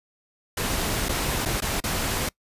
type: noise with dropouts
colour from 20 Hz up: pink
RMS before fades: -26 dBFS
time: 0.57-2.29 s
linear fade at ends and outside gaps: 5 ms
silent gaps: 1.086-1.091 / 1.453-1.457 / 1.605-1.62 / 1.803-1.838 s
effects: noise-tail reverb RT60 0.1 s tail -24 dB re dry + resampled to 32000 Hz